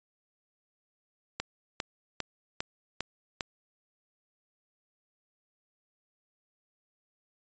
click train, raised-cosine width 0.2 ms, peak -14 dBFS, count 6, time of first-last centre 1.4-3.408 s, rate 2.49 Hz, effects resampled to 16000 Hz

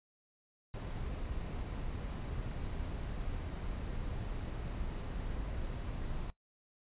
brown noise, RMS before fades -39 dBFS, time 0.74-6.3 s, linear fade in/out 0 ms, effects noise-tail reverb RT60 0.1 s tail -18 dB re dry + resampled to 8000 Hz

